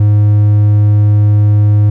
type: tone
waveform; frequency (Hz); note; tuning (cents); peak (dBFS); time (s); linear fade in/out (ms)
triangle; 104.2; G#2; +6; -3; 0-1.9; 5
effects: none